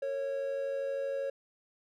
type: tone pair together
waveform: triangle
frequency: 456.9 / 549.5 Hz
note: A#4 / C#5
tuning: -35 / -15 cents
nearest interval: minor third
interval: 320 cents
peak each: -39 / -30 dBFS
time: 0.02-1.3 s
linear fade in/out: 5 ms
effects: none